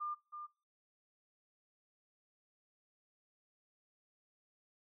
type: tone with echo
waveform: sine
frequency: 1200 Hz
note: D6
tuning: 37 cents sharp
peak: -37 dBFS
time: 0-0.15 s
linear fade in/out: 20 ms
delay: 320 ms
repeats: 1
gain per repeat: -7 dB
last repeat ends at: 0.47 s
effects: noise-tail reverb RT60 0.4 s tail -25 dB re dry